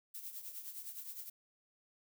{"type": "noise with tremolo", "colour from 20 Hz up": "violet", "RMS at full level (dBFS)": -44, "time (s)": [0.14, 1.3], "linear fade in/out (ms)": 10, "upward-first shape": "triangle", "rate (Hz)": 9.7, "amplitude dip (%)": 70, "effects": []}